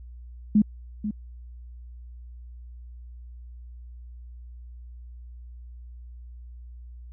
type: tone with echo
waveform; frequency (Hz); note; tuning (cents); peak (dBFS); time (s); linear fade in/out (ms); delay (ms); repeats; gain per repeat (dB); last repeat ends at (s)
sine; 210.6; G#3; +24; -14; 0.55-0.62; 5; 490; 1; -11; 1.11
effects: added 60 Hz sine -40 dBFS peak until 7.12 s